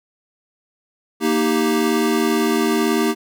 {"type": "chord", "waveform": "square", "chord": "Eb major", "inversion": "second", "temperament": "equal", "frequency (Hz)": [233.1, 311.1, 392], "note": ["Bb3", "Eb4", "G4"], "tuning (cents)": [0, 0, 0], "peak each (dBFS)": -21, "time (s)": [1.2, 3.15], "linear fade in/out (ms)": 50, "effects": []}